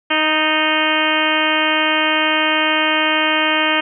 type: harmonic tone with a mistuned harmonic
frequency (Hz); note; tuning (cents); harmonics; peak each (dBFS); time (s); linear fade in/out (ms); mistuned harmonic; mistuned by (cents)
311.1; D#4; 0; 1 / 2 / 3 / 4 / 5 / 6 / 7 / 8 / 9 / 10; -23 / -23 / -23 / -23 / -23 / -23 / -23 / -23 / -23 / -23; 0.1-3.81; 10; 6; -26
effects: none